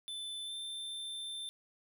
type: tone with pitch glide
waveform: square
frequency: 3520 to 3563 Hz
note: A7 to A7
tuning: 0 to +21 cents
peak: -40 dBFS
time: 0.08-1.49 s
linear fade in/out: 0 ms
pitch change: +21 cents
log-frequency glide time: 0.45-0.53 s
effects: none